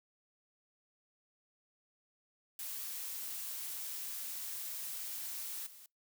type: noise with level steps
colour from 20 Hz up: blue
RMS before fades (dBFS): -42 / -55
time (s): 2.59-5.86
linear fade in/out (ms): 2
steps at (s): 5.66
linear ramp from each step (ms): 10
effects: noise-tail reverb RT60 0.2 s tail -26 dB re dry